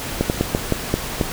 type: slowing click train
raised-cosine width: 2 ms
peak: -3 dBFS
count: 7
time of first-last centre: 0.21-1.212 s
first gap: 89 ms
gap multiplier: 1.25
effects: pink hiss -28 dBFS RMS until 1.32 s